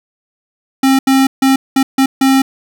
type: tone bursts at uneven times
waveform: square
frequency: 267.5 Hz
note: C4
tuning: 38 cents sharp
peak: -8 dBFS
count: 6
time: 0.83-0.99 / 1.07-1.27 / 1.42-1.56 / 1.76-1.83 / 1.98-2.06 / 2.21-2.42 s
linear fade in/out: 5 ms
effects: none